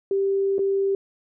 sine tone with dropouts, 392.2 Hz, G4, 1 cent sharp, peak -19 dBFS, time 0.11-0.95 s, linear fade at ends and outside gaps 2 ms, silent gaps 0.583-0.591 s, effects none

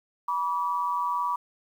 sine tone pair together, 973 / 1151 Hz, B5 / D6, -26 / -35 cents, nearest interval minor third, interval 291 cents, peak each -27 / -28 dBFS, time 0.28-1.36 s, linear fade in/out 5 ms, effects 9-bit

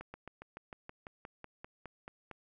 slowing click train, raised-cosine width 0.5 ms, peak -30 dBFS, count 14, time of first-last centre 0.01-2.313 s, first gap 130 ms, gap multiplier 1.05, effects none

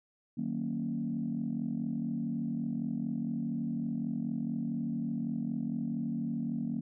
sine chord, D# minor seventh, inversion none, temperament equal with one note detuned, 155.56 / 188.23 / 233.1 / 277.2 Hz, D#3 / F#3 / A#3 / C#4, 0 / +30 / 0 / 0 cents, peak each -39 / -38 / -33 / -39 dBFS, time 0.37-6.81 s, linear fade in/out 10 ms, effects tanh soft clip ceiling -23 dBFS

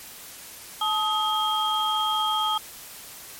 sine tone cluster, 865 / 1261 / 3224 Hz, A5 / D#6 / G7, -30 / +23 / +48 cents, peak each -26 dBFS, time 0.81-2.58 s, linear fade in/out 5 ms, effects white hiss -42 dBFS RMS until 3.39 s + MP3 64 kbps

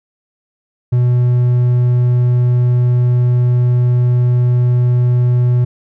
triangle tone, 123 Hz, B2, 7 cents flat, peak -7 dBFS, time 0.92-5.65 s, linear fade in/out 10 ms, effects none

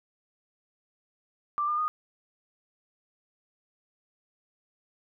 sine tone with pitch steps, 1178 / 1205.5 / 1233.7 Hz, D6 / D6 / D#6, +5 / +45 / -15 cents, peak -25 dBFS, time 1.58-1.88 s, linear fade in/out 0 ms, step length 100 ms, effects none

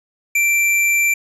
square tone, 2349 Hz, D7, in tune, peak -14 dBFS, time 0.35-1.14 s, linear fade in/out 5 ms, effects resampled to 32000 Hz

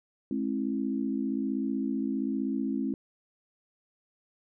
sine tone cluster, 211.9 / 267.4 / 328.6 Hz, G#3 / C4 / E4, +35 / +38 / -5 cents, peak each -32 / -30 / -35 dBFS, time 0.31-2.94 s, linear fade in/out 2 ms, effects none

